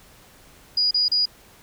sine tone bursts, 4900 Hz, D#8, 27 cents flat, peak -17 dBFS, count 3, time 0.77-1.256 s, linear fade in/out 5 ms, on 140 ms, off 33 ms, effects pink hiss -51 dBFS RMS until 1.62 s

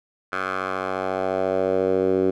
10% pulse tone with band-pass filter sweep, 94.2 Hz, F#2, 32 cents sharp, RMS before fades -23 dBFS, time 0.32-2.31 s, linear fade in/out 10 ms, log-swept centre 1400 to 360 Hz, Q 2.4, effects none

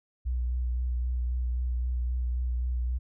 sine tone with vibrato, 61.4 Hz, B1, 9 cents flat, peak -26 dBFS, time 0.25-2.99 s, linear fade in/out 20 ms, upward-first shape sine, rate 3.8 Hz, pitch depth 23 cents each way, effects none

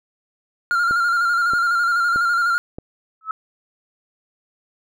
triangle tone with vibrato, 1396.9 Hz, F6, in tune, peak -14 dBFS, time 0.71-2.58 s, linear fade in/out 0 ms, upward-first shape square, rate 12 Hz, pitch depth 34 cents each way
click train, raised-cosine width 2 ms, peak -18 dBFS, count 4, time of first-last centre 0.91-2.785 s, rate 1.6 Hz
sine tone with exponential growth, 1299 Hz, E6, 26 cents flat, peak -17 dBFS, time 3.21-3.31 s, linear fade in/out 2 ms, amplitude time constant 20 ms
effects none

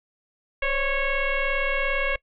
sine tone with frequency modulation, 1108.7 Hz, C#6, in tune, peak -21 dBFS, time 0.62-2.16 s, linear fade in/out 5 ms, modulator 545 Hz, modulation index 2.9, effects noise-tail reverb RT60 0.1 s tail -22 dB re dry

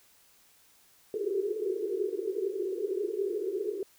pink band-pass noise, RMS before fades -32 dBFS, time 1.14-3.83 s, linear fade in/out 2 ms, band 370 to 430 Hz, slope 96 dB/octave, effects white hiss -62 dBFS RMS until 3.98 s

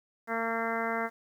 harmonic tone, 228 Hz, A#3, 38 cents flat, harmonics 1 / 2 / 3 / 4 / 5 / 6 / 7 / 8 / 9, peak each -37 / -36 / -35 / -38 / -39 / -37 / -38 / -41 / -39 dBFS, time 0.27-1.1 s, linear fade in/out 50 ms, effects 10-bit

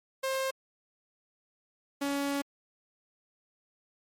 sawtooth tone pair in turn, 531 / 281.3 Hz, C5 / C#4, +25 / +26 cents, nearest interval major seventh, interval 1099 cents, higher first, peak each -25 dBFS, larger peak neither, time 0.23-0.51 / 2.01-2.42 s, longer second, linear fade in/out 10 ms, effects MP3 64 kbps

